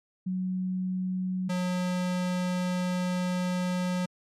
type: tone pair in turn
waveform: sine / square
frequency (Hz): 185 / 180.88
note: F#3 / F#3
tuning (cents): 0 / -39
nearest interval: unison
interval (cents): 39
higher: first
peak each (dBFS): -27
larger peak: neither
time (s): 0.26-1.49 / 1.49-4.06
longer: second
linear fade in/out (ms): 10
effects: low-pass 9000 Hz 12 dB/octave + MP3 96 kbps